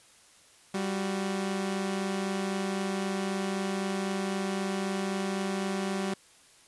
sawtooth tone pair together, 195.48 / 367.1 Hz, G3 / F#4, -5 / -14 cents, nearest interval major seventh, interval 1091 cents, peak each -26 / -32 dBFS, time 0.74-6.14 s, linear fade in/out 5 ms, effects white hiss -58 dBFS RMS until 6.67 s + resampled to 24000 Hz

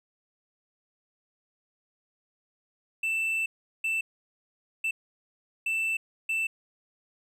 triangle tone bursts at uneven times, 2660 Hz, E7, 15 cents sharp, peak -24 dBFS, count 5, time 3.03-3.46 / 3.84-4.01 / 4.84-4.91 / 5.66-5.97 / 6.29-6.47 s, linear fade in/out 5 ms, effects none

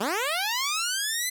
10% pulse linear sweep, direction up, 181.3 to 2049 Hz, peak -17 dBFS, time 0-1.3 s, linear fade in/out 10 ms, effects none

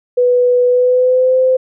sine tone with pitch glide, 493.4 to 516.1 Hz, B4 to C5, -2 to -24 cents, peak -8 dBFS, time 0.17-1.57 s, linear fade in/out 10 ms, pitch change +78 cents, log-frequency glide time 0.67-1.37 s, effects none

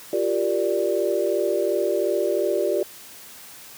sine chord, G minor seventh, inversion third, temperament equal, 349.2 / 392 / 466.2 / 587.3 Hz, F4 / G4 / Bb4 / D5, 0 / 0 / 0 / 0 cents, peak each -26 / -24 / -28 / -24 dBFS, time 0.13-2.83 s, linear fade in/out 2 ms, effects white hiss -43 dBFS RMS until 3.77 s + high-pass 80 Hz 12 dB/octave

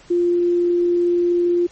sine tone, 349.2 Hz, F4, in tune, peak -14 dBFS, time 0.1-1.67 s, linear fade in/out 10 ms, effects pink hiss -48 dBFS RMS until 1.71 s + MP3 32 kbps

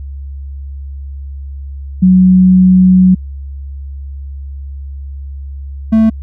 sine / triangle tone pair in turn, 185 / 221.3 Hz, F#3 / A3, 0 / +10 cents, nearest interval minor third, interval 310 cents, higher second, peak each -3 dBFS, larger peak neither, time 2.02-3.15 / 5.92-6.1 s, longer first, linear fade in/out 10 ms, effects added 69 Hz sine -22 dBFS peak until 6.22 s

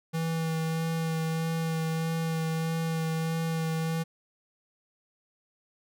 square tone with vibrato, 162.4 Hz, E3, 26 cents flat, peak -28 dBFS, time 0.13-4.04 s, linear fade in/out 20 ms, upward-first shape sine, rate 1.6 Hz, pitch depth 14 cents each way, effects none

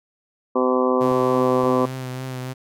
harmonic tone, 127.6 Hz, C3, 43 cents flat, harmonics 2 / 3 / 4 / 5 / 6 / 7 / 8 / 9, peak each -22 / -22 / -21 / -30 / -31 / -32 / -26 / -27 dBFS, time 0.55-1.86 s, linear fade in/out 10 ms
sawtooth tone with vibrato, 129 Hz, C3, 24 cents flat, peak -24 dBFS, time 1-2.54 s, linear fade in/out 20 ms, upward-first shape triangle, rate 3.4 Hz, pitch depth 31 cents each way
clicks, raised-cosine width 3 ms, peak -28 dBFS, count 2, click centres 1.116 / 1.636 s
effects none

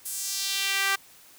sawtooth tone with high-pass filter sweep, 392 Hz, G4, in tune, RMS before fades -28 dBFS, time 0.05-0.96 s, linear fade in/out 10 ms, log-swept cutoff 10000 to 1400 Hz, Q 1.5, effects white hiss -53 dBFS RMS until 1.38 s

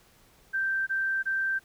sine tone bursts, 1566 Hz, G6, 2 cents flat, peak -25 dBFS, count 3, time 0.53-1.594 s, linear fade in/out 20 ms, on 340 ms, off 22 ms, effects pink hiss -60 dBFS RMS until 1.64 s

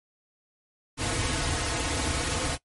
pink noise with comb filter, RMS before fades -28 dBFS, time 0.97-2.58 s, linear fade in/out 50 ms, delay 5.1 ms, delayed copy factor -0.95, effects noise-tail reverb RT60 0.1 s tail -20 dB re dry + MP3 48 kbps

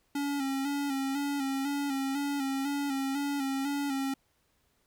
square tone with vibrato, 277.2 Hz, C#4, in tune, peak -30 dBFS, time 0.15-4.14 s, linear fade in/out 5 ms, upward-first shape square, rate 2 Hz, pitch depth 43 cents each way, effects pink hiss -72 dBFS RMS until 4.86 s

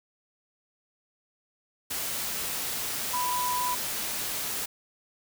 sine tone in noise, 990 Hz, B5, 4 cents sharp, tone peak -27 dBFS, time 3.13-3.75 s, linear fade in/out 10 ms, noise white, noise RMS -32 dBFS, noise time 1.9-4.66 s, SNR +2 dB, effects none

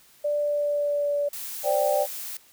sine tone with pitch glide, 587.3 to 577.5 Hz, D5 to D5, 0 to -29 cents, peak -22 dBFS, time 0.24-1.29 s, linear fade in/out 10 ms, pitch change -29 cents, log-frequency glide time 0.38-1.16 s
blue noise, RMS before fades -35 dBFS, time 1.33-2.37 s, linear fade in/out 2 ms
sine chord, C suspended second, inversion none, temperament equal, 523.3 / 587.3 / 784 Hz, C5 / D5 / G5, 0 / 0 / 0 cents, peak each -27 / -22 / -26 dBFS, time 1.63-2.07 s, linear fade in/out 50 ms
effects white hiss -56 dBFS RMS until 2.52 s

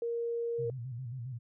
sine tone, 467.9 Hz, A#4, 6 cents sharp, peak -31 dBFS, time 0.02-0.7 s, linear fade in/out 2 ms
sine tone with vibrato, 123.8 Hz, B2, 5 cents sharp, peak -37 dBFS, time 0.58-1.39 s, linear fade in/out 20 ms, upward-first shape square, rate 7.4 Hz, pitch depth 98 cents each way
effects none

